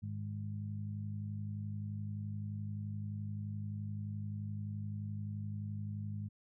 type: harmonic tone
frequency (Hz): 51.6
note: G#1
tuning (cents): -10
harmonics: 2 / 3 / 4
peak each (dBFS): -39 / -48 / -45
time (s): 0.02-6.29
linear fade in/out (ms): 20
effects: none